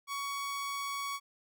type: tone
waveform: sawtooth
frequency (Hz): 1121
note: C#6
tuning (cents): +19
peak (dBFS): -31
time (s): 0.07-1.2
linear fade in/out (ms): 50
effects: none